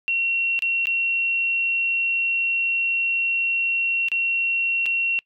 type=tone with dropouts; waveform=sine; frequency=2732 Hz; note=F7; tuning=39 cents flat; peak=-19 dBFS; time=0.08-5.19 s; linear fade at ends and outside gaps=0 ms; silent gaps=0.591-0.622 / 0.856-0.87 / 4.085-4.117 / 4.858-4.863 s; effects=noise-tail reverb RT60 0.1 s tail -24 dB re dry